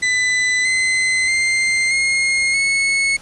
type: tone with pitch steps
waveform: 40% pulse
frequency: 2000 / 2047 / 2095 / 2144 / 2194 Hz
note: B6 / C7 / C7 / C7 / C#7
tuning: +21 / -38 / +2 / +42 / -18 cents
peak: -14 dBFS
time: 0.02-3.17 s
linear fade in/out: 10 ms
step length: 630 ms
effects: pink hiss -42 dBFS RMS until 3.21 s + resampled to 24000 Hz